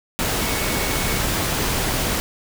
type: tone in noise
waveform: sine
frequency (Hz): 2217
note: C#7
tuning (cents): 0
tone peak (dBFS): -32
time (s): 0.41-1.21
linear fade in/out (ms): 0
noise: pink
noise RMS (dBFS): -22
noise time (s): 0.19-2.2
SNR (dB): -13
effects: none